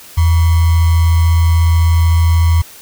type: tone with sample-and-hold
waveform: sine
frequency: 83.1 Hz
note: E2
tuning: 15 cents sharp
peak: -7 dBFS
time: 0.17-2.62 s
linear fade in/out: 10 ms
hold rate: 1050 Hz
effects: white hiss -37 dBFS RMS until 2.81 s